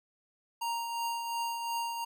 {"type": "tone with tremolo", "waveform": "square", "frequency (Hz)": 932.3, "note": "A#5", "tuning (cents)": 0, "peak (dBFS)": -31, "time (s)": [0.61, 2.05], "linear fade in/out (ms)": 10, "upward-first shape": "triangle", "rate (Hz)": 2.8, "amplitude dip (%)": 45, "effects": []}